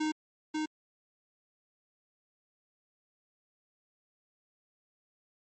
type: tone with echo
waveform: square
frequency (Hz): 309.2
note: D#4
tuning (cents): -11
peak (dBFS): -29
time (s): 0-0.12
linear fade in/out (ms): 10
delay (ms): 540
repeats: 1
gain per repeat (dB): -2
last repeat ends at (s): 0.66
effects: MP3 32 kbps